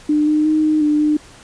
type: tone with pitch steps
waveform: sine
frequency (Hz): 300.2 / 304.4 / 309.8 / 308.1 / 299 / 301.6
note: D4 / D#4 / D#4 / D#4 / D4 / D4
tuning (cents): +38 / -38 / -7 / -17 / +31 / +46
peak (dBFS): -12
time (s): 0.09-1.17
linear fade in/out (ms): 5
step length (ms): 180
effects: pink hiss -43 dBFS RMS until 1.43 s + resampled to 22050 Hz